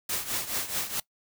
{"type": "noise with tremolo", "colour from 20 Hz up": "white", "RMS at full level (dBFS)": -28, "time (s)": [0.09, 1], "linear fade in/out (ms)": 5, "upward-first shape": "triangle", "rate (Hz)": 4.7, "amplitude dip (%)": 80, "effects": ["noise-tail reverb RT60 0.1 s tail -22 dB re dry"]}